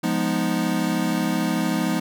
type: chord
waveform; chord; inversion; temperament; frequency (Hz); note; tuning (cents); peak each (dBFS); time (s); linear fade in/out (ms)
square; F half-diminished seventh; none; equal; 174.61 / 207.7 / 246.9 / 311.1; F3 / Ab3 / Cb4 / Eb4; 0 / 0 / 0 / 0; -27; 0.03-2; 10
effects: none